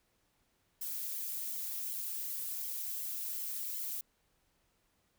violet noise with flanger, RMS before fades -39 dBFS, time 0.81-4.01 s, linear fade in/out 5 ms, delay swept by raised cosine 0.94 to 3.24 ms, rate 2.7 Hz, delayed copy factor +0.55, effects pink hiss -75 dBFS RMS until 5.18 s

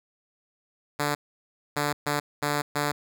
5% pulse tone bursts at uneven times, 146.4 Hz, D3, 5 cents flat, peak -13 dBFS, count 5, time 0.99-1.15 / 1.76-1.93 / 2.06-2.2 / 2.42-2.62 / 2.75-2.92 s, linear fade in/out 10 ms, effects none

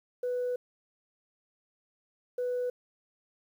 sine tone bursts at uneven times, 494.8 Hz, B4, 3 cents sharp, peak -27 dBFS, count 2, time 0.23-0.56 / 2.38-2.7 s, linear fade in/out 5 ms, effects tanh soft clip ceiling -26 dBFS + 10-bit

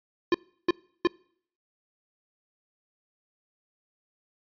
square tone bursts, 349.2 Hz, F4, in tune, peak -19 dBFS, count 3, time 0.32-1.072 s, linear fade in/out 2 ms, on 24 ms, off 340 ms, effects noise-tail reverb RT60 0.6 s tail -26 dB re dry + resampled to 11025 Hz

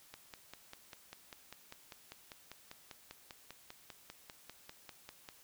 click train, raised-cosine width 0.2 ms, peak -30 dBFS, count 27, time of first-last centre 0.14-5.289 s, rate 5.05 Hz, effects white hiss -62 dBFS RMS until 5.43 s

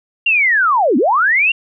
sine linear two-way sweep, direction down then up, 2819 to 220 to 2819 Hz, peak -10 dBFS, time 0.26-1.52 s, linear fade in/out 5 ms, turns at 0.97 s, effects none

